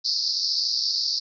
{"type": "band-pass noise", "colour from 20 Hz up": "white", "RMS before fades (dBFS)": -25, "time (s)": [0.04, 1.2], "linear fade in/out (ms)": 20, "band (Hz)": [4300, 5300], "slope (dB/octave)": 96, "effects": []}